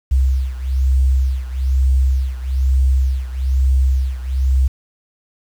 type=beating tone pair; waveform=sine; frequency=65.41 / 66.51 Hz; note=C2 / C2; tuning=0 / +29 cents; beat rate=1.1 Hz; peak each=-14 / -17 dBFS; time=0.11-4.68 s; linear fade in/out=10 ms; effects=tanh soft clip ceiling -5 dBFS + 7-bit